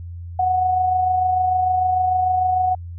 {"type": "tone with amplitude modulation", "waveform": "sine", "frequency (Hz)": 738, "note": "F#5", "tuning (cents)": -5, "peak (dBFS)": -14, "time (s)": [0.39, 2.75], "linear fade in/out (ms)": 5, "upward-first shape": "sine", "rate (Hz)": 26.7, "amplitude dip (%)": 35, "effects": ["added 86 Hz sine -30 dBFS peak until 2.98 s"]}